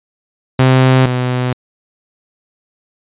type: tone pair in turn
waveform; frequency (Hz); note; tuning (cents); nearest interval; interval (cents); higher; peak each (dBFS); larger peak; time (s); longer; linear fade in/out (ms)
sawtooth; 130 / 125.64; C3 / B2; -11 / +30; minor second; 59; first; -3 / -10; first; 0.59-1.06 / 1.06-1.53; neither; 5
effects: resampled to 8000 Hz